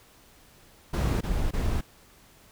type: noise bursts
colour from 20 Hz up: brown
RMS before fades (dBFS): -26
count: 3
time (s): 0.93-1.812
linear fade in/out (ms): 10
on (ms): 280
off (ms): 21
effects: pink hiss -56 dBFS RMS until 2.51 s